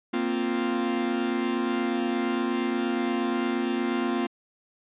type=chord; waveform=45% pulse; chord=Bb suspended second; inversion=none; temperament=equal; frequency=233.1 / 261.6 / 349.2 Hz; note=Bb3 / C4 / F4; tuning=0 / 0 / 0 cents; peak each=-29 dBFS; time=0.13-4.27 s; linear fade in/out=10 ms; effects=resampled to 8000 Hz